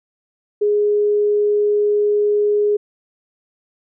sine tone, 415.3 Hz, G#4, in tune, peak -13 dBFS, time 0.61-2.77 s, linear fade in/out 10 ms, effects none

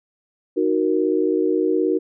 sine chord, D# minor, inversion none, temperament equal, 311.1 / 370 / 466.2 Hz, D#4 / F#4 / A#4, 0 / 0 / 0 cents, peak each -21 / -20 / -22 dBFS, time 0.56-1.99 s, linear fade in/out 20 ms, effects none

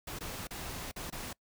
pink noise with dropouts, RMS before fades -41 dBFS, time 0.07-1.33 s, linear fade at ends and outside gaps 5 ms, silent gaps 0.189-0.207 / 0.472-0.507 / 0.915-0.961 / 1.102-1.124 s, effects noise-tail reverb RT60 0.1 s tail -24 dB re dry

